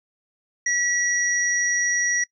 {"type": "tone pair together", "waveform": "sine", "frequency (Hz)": [1938, 5756], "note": ["B6", "F#8"], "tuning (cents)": [-33, -49], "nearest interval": "octave + perfect fifth", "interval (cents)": 1884, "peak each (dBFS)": -22, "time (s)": [0.66, 2.24], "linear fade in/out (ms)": 5, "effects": ["noise-tail reverb RT60 0.1 s tail -24 dB re dry"]}